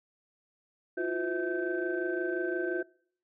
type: tone cluster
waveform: sine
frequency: 334 / 359.7 / 508 / 649 / 1548 Hz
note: E4 / F#4 / B4 / E5 / G6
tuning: +23 / -49 / +49 / -27 / -22 cents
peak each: -36 / -31 / -39 / -39 / -36 dBFS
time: 0.97-2.83 s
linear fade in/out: 10 ms
effects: noise-tail reverb RT60 0.6 s tail -26 dB re dry + tanh soft clip ceiling -19 dBFS